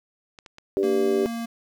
clicks, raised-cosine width 0.2 ms, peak -26 dBFS, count 4, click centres 0.388 / 0.462 / 0.584 / 0.831 s
harmonic tone, 98 Hz, G2, in tune, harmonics 3 / 4 / 5 / 6, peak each -29 / -20 / -32 / -32 dBFS, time 0.77-1.26 s, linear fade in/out 0 ms
square tone, 231.6 Hz, A#3, 11 cents flat, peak -29 dBFS, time 0.83-1.46 s, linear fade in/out 10 ms
effects 9-bit

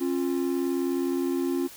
triangle tone pair together, 270.6 / 350 Hz, C#4 / F4, -42 / +4 cents, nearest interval major third, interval 446 cents, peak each -25 dBFS, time 0-1.68 s, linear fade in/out 20 ms, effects white hiss -46 dBFS RMS until 1.76 s

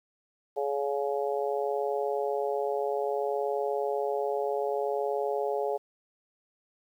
harmonic tone, 140.6 Hz, C#3, 25 cents sharp, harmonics 3 / 4 / 5 / 6, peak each -30 / -32 / -34 / -36 dBFS, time 0.56-5.78 s, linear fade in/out 20 ms, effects 10-bit

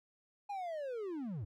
triangle linear sweep, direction down, 830.6 to 87.31 Hz, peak -36 dBFS, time 0.49-1.45 s, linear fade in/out 10 ms, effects none

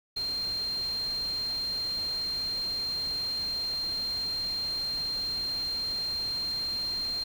sine tone in noise, 4185 Hz, C8, in tune, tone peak -29 dBFS, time 0.16-7.24 s, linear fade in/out 10 ms, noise pink, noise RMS -45 dBFS, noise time 0.16-7.24 s, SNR +13 dB, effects none

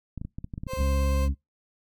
clicks, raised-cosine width 5 ms, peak -22 dBFS, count 11, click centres 0.177 / 0.215 / 0.25 / 0.385 / 0.444 / 0.538 / 0.579 / 0.635 / 0.668 / 0.735 / 0.81 s
30% pulse tone with vibrato, 523.3 Hz, C5, in tune, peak -29 dBFS, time 0.67-1.29 s, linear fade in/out 50 ms, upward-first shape square, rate 18 Hz, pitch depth 10 cents each way
harmonic tone, 69.3 Hz, C#2, in tune, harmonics 1 / 2 / 3 / 4, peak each -22 / -35 / -36 / -37 dBFS, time 0.76-1.35 s, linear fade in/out 50 ms
effects noise-tail reverb RT60 0.2 s tail -25 dB re dry

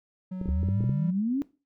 triangle tone with pitch glide, 185 to 195.89 Hz, F#3 to G3, 0 to -1 cents, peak -29 dBFS, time 0.31-1.11 s, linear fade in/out 10 ms, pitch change +99 cents, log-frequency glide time 0.55-0.8 s
clicks, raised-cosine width 3 ms, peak -22 dBFS, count 8, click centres 0.414 / 0.458 / 0.489 / 0.632 / 0.687 / 0.807 / 0.84 / 0.894 s
sine exponential sweep, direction up, 67.8 to 291.3 Hz, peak -24 dBFS, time 0.48-1.42 s, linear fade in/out 0 ms
effects noise-tail reverb RT60 0.3 s tail -19 dB re dry

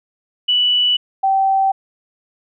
sine tone pair in turn, 2960 / 774.8 Hz, F#7 / G5, 0 / -20 cents, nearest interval octave + major seventh, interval 2320 cents, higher first, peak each -12 dBFS, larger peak neither, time 0.48-0.97 / 1.23-1.72 s, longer neither, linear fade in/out 10 ms, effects none

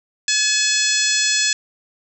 harmonic tone with a mistuned harmonic, 854 Hz, G#5, 48 cents sharp, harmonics 2 / 3 / 4 / 5 / 6 / 7 / 8 / 9, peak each -24 / -24 / -24 / -24 / -24 / -24 / -24 / -24 dBFS, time 0.28-1.53 s, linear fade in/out 2 ms, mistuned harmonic 8, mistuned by +20 cents, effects none

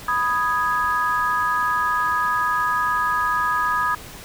sine chord, G# minor, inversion first, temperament equal, 987.8 / 1244.5 / 1661.2 Hz, B5 / D#6 / G#6, 0 / 0 / 0 cents, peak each -24 / -21 / -24 dBFS, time 0.08-3.95 s, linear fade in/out 5 ms, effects pink hiss -39 dBFS RMS until 4.24 s

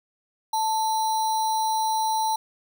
sine tone with sample-and-hold, 880 Hz, A5, in tune, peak -21 dBFS, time 0.53-2.36 s, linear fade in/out 5 ms, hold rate 4900 Hz, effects none

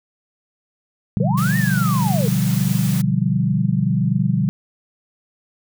sine chord, G dominant seventh, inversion first, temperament equal, 123.47 / 146.83 / 174.61 / 196 Hz, B2 / D3 / F3 / G3, 0 / 0 / 0 / 0 cents, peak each -21 dBFS, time 1.17-4.49 s, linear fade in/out 0 ms
sine linear two-way sweep, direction up then down, 425.3 to 1864.7 to 425.3 Hz, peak -23 dBFS, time 1.2-2.28 s, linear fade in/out 2 ms, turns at 1.57 s
white noise, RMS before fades -31 dBFS, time 1.37-3.02 s, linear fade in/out 10 ms
effects none

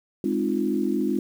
sine chord, F minor seventh, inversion first, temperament equal with one note detuned, 207.7 / 261.6 / 307 / 349.2 Hz, Ab3 / C4 / Eb4 / F4, 0 / 0 / -23 / 0 cents, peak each -27 dBFS, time 0.24-1.19 s, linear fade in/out 2 ms, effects 8-bit

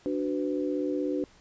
sine chord, B minor, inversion first, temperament equal with one note detuned, 293.7 / 370 / 501.1 Hz, D4 / F#4 / B4, 0 / 0 / +25 cents, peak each -29 / -32 / -33 dBFS, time 0.06-1.24 s, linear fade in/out 0 ms, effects pink hiss -58 dBFS RMS until 1.4 s + resampled to 16000 Hz

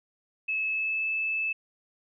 sine tone with pitch glide, 2596 to 2620 Hz, E7 to E7, -27 to -11 cents, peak -26 dBFS, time 0.48-1.53 s, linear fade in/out 10 ms, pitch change +16 cents, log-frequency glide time 0.65-1.07 s, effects none

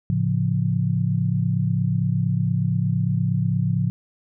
sine chord, A augmented, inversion none, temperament equal, 110 / 138.59 / 174.61 Hz, A2 / C#3 / E#3, 0 / 0 / 0 cents, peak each -23 dBFS, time 0.1-3.9 s, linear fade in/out 0 ms, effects none

